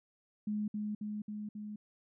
sine tone with echo, 210.3 Hz, G#3, 22 cents sharp, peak -32 dBFS, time 0.47-0.68 s, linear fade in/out 5 ms, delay 270 ms, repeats 4, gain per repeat -2 dB, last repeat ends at 1.76 s, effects none

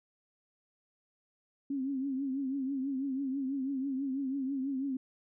sine tone with vibrato, 270 Hz, C#4, 45 cents flat, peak -31 dBFS, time 1.7-4.97 s, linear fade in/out 5 ms, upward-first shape triangle, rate 6.1 Hz, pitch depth 94 cents each way, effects none

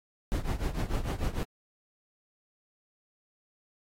brown noise with tremolo, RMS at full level -26 dBFS, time 0.32-1.43 s, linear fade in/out 0 ms, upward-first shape triangle, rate 6.7 Hz, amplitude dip 90%, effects AAC 48 kbps

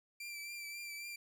sawtooth tone with vibrato, 2349 Hz, D7, in tune, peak -40 dBFS, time 0.2-1.16 s, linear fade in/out 5 ms, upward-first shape triangle, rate 3.7 Hz, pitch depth 34 cents each way, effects 13-bit

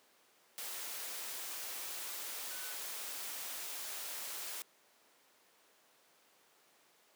sine tone in noise, 1496 Hz, F#6, 19 cents sharp, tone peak -52 dBFS, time 2.51-2.74 s, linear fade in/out 0 ms, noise white, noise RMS -43 dBFS, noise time 0.58-4.62 s, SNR -12 dB, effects pink hiss -67 dBFS RMS until 7.15 s + high-pass 400 Hz 12 dB/octave

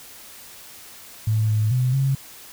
sine tone with pitch steps, 109.1 / 107.7 / 126.7 / 135.4 Hz, A2 / A2 / B2 / C#3, -14 / -37 / +45 / -40 cents, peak -17 dBFS, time 1.27-2.15 s, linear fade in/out 5 ms, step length 220 ms, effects white hiss -43 dBFS RMS until 2.52 s

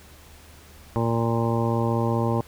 harmonic tone, 115.7 Hz, A#2, 13 cents flat, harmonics 1 / 2 / 3 / 4 / 5 / 7 / 8 / 9, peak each -24 / -27 / -29 / -30 / -31 / -32 / -33 / -34 dBFS, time 0.96-2.41 s, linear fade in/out 0 ms, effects added 76 Hz sine -49 dBFS peak until 2.47 s + pink hiss -50 dBFS RMS until 2.47 s

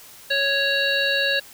harmonic tone, 554.4 Hz, C#5, in tune, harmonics 1 / 3 / 5 / 7 / 8, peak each -26 / -22 / -26 / -25 / -30 dBFS, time 0.3-1.4 s, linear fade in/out 10 ms, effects white hiss -45 dBFS RMS until 1.53 s

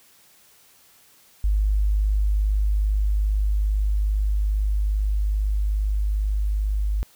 sine tone with level ramp, 51.2 Hz, G#1, 24 cents flat, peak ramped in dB -17 to -20 dBFS, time 1.44-7.03 s, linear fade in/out 0 ms, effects white hiss -55 dBFS RMS until 7.15 s

